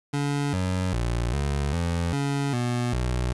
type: tone with pitch steps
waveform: 25% pulse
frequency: 143.1 / 92.3 / 58.6 / 70.9 / 85 / 140.7 / 121.7 / 61.8 Hz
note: D3 / F#2 / A#1 / C#2 / F2 / C#3 / B2 / B1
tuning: -45 / -4 / +10 / +40 / -46 / +26 / -25 / +2 cents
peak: -20 dBFS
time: 0.13-3.33 s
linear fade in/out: 10 ms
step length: 400 ms
effects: resampled to 24000 Hz + 9-bit